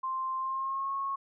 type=tone with pitch glide; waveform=sine; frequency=1050 to 1095.2 Hz; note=C6 to C#6; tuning=+6 to -21 cents; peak=-30 dBFS; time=0.03-1.16 s; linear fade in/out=10 ms; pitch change=+73 cents; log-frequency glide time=0.39-0.93 s; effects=none